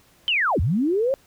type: linear two-way sweep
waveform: sine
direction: down then up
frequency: 3136 to 65.41 to 560 Hz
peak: -18 dBFS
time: 0.28-1.14 s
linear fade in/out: 0 ms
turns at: 0.6 s
effects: pink hiss -57 dBFS RMS until 1.26 s